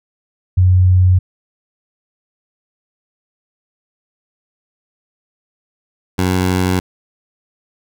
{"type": "tone pair in turn", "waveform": ["sine", "15% pulse"], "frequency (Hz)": [91.7, 92.12], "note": ["F#2", "F#2"], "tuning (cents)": [-15, -7], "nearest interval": "unison", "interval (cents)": 8, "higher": "second", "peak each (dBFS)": -7, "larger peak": "neither", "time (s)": [[0.57, 1.19], [6.18, 6.8]], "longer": "neither", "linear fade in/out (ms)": 10, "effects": []}